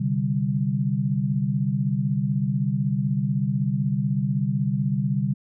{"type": "chord", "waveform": "sine", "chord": "C suspended second", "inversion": "none", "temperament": "equal", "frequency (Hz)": [130.81, 146.83, 196], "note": ["C3", "D3", "G3"], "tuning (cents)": [0, 0, 0], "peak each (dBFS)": -25, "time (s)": [0, 5.34], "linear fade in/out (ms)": 10, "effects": []}